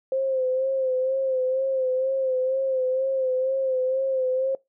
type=tone with vibrato; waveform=sine; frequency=523.3 Hz; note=C5; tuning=in tune; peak=-21 dBFS; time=0.12-4.55 s; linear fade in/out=2 ms; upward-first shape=sine; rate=2.1 Hz; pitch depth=42 cents each way; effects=noise-tail reverb RT60 0.2 s tail -23 dB re dry